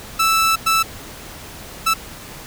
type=tone bursts at uneven times; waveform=sawtooth; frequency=1318.5 Hz; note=E6; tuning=in tune; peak=-10 dBFS; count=3; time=0.19-0.56 / 0.66-0.83 / 1.86-1.94 s; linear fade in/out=10 ms; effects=pink hiss -36 dBFS RMS until 2.46 s